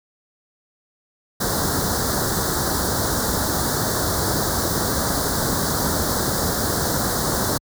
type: band-stop noise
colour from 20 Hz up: pink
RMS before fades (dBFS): -21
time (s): 1.4-7.58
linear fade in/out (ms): 10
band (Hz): 1700 to 3900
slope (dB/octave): 48
effects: high-pass 60 Hz 12 dB/octave